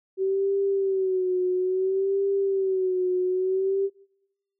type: tone with vibrato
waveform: sine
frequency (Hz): 379.7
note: F#4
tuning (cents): +45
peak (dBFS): -21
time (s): 0.17-3.9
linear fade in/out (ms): 50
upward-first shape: sine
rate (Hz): 0.59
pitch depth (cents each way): 69
effects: noise-tail reverb RT60 0.9 s tail -23 dB re dry